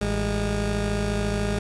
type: tone pair together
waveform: 20% pulse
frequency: 54.17 / 204.5 Hz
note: A1 / G#3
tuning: -26 / -26 cents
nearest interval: octave + major seventh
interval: 2300 cents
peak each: -21 dBFS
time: 0.01-1.59 s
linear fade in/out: 5 ms
effects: resampled to 24000 Hz + 8-bit